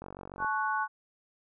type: click train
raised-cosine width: 1 ms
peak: -28 dBFS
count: 21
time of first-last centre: 0.02-0.446 s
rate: 47 Hz
type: chord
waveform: sine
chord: F# minor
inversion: first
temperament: equal with one note detuned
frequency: 865.9 / 1108.7 / 1480 Hz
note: A5 / C#6 / F#6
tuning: -28 / 0 / 0 cents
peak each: -32 dBFS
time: 0.38-0.88 s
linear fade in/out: 50 ms
effects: none